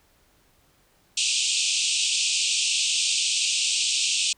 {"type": "band-pass noise", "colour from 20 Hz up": "pink", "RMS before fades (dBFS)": -24, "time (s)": [1.17, 4.33], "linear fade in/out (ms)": 5, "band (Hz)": [2500, 8700], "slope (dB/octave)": 96, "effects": ["pink hiss -62 dBFS RMS until 4.37 s"]}